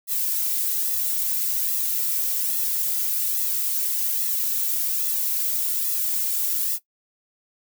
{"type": "noise with flanger", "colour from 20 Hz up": "violet", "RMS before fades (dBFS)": -24, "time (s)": [0.07, 6.79], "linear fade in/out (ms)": 50, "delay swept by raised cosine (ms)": [1.3, 2.8], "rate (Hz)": 1.2, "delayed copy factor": -0.85, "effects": ["noise-tail reverb RT60 0.1 s tail -17 dB re dry"]}